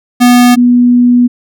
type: tone pair in turn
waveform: square / sine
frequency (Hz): 245.1 / 244.2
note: B3 / B3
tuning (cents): -13 / -19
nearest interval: unison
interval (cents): 6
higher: first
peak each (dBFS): -3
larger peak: neither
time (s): 0.2-0.56 / 0.56-1.28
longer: second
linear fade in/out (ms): 20
effects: none